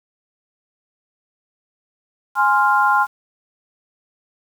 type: chord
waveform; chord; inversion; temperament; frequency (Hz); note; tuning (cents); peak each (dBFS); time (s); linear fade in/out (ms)
sine; F minor; first; equal; 830.6 / 1046.5 / 1396.9; Ab5 / C6 / F6; 0 / 0 / 0; -17; 2.35-3.07; 50
effects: 7-bit